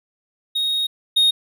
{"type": "tone pair in turn", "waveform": "triangle", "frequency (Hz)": [3745, 3719], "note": ["A#7", "A#7"], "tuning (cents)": [7, -5], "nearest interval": "unison", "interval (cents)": 12, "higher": "first", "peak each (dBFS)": [-17, -11], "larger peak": "second", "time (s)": [[0.55, 0.87], [1.16, 1.31]], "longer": "first", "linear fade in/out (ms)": 10, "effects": []}